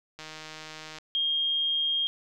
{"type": "click train", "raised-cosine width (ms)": 0.2, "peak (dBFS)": -24, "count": 125, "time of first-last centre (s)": [0.19, 0.985], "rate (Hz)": 156}
{"type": "tone", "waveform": "sine", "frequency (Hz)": 3229, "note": "G#7", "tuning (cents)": -49, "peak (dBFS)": -24, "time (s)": [1.15, 2.07], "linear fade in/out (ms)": 0}
{"effects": []}